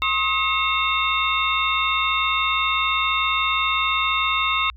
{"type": "tone cluster", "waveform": "sine", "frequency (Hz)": [1073, 1266, 2170, 2715, 3646], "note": ["C6", "D#6", "C#7", "F7", "A#7"], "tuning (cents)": [43, 30, -37, -50, -39], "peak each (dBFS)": -25, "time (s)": [0.02, 4.7], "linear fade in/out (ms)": 0, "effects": ["added 60 Hz sine -40 dBFS peak until 4.76 s"]}